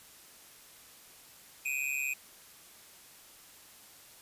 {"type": "tone with amplitude modulation", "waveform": "square", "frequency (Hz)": 2489, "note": "D#7", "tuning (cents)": 0, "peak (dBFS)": -28, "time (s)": [1.65, 2.14], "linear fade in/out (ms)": 10, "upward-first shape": "sine", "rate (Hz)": 137, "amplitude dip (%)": 90, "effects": ["white hiss -55 dBFS RMS until 4.21 s", "resampled to 32000 Hz"]}